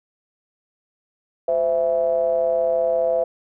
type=ring-modulated tone; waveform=triangle; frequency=75.8 Hz; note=D#2; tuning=45 cents flat; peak=-12 dBFS; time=1.48-3.24 s; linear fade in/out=5 ms; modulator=589 Hz; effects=none